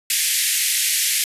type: band-pass noise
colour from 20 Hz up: white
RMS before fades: -20 dBFS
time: 0.1-1.24 s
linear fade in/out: 2 ms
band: 1800 to 13000 Hz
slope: 48 dB/octave
effects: resampled to 32000 Hz